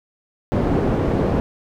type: low-pass noise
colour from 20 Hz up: white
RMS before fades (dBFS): -19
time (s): 0.52-1.4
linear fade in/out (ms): 0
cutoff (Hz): 400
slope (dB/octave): 12
effects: none